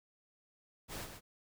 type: noise with echo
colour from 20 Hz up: pink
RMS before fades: -43 dBFS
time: 0.88-1.08 s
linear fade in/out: 50 ms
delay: 130 ms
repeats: 1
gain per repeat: -7 dB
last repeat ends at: 1.21 s
effects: none